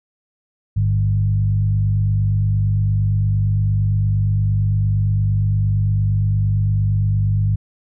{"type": "tone with frequency modulation", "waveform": "sine", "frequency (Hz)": 103.83, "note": "G#2", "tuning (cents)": 0, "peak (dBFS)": -14, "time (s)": [0.76, 7.56], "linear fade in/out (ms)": 10, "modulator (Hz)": 48.7, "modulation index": 0.73, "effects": []}